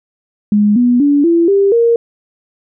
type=tone with pitch steps; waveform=sine; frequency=207.7 / 244.2 / 287 / 337.4 / 396.6 / 466.3 Hz; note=G#3 / B3 / D4 / E4 / G4 / A#4; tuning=0 / -19 / -40 / +40 / +20 / +1 cents; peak=-7 dBFS; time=0.52-1.96 s; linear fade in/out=2 ms; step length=240 ms; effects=none